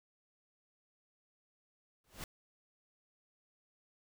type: noise with exponential growth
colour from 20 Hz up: pink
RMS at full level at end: -40 dBFS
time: 2.04-2.24 s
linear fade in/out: 2 ms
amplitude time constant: 43 ms
effects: none